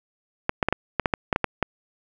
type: clicks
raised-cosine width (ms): 0.5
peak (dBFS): -5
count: 11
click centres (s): 0.494 / 0.628 / 0.686 / 0.726 / 0.997 / 1.058 / 1.138 / 1.328 / 1.361 / 1.443 / 1.627
effects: none